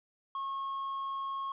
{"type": "tone", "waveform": "triangle", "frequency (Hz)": 1089, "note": "C#6", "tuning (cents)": -31, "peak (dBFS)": -32, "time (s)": [0.35, 1.52], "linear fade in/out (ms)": 2, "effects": ["resampled to 8000 Hz", "12-bit"]}